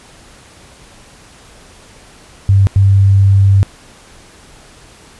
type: tone bursts at uneven times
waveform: sine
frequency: 98.1 Hz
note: G2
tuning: 2 cents sharp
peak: -5 dBFS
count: 2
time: 2.49-2.67 / 2.76-3.63 s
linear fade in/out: 0 ms
effects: pink hiss -41 dBFS RMS until 5.19 s + resampled to 24000 Hz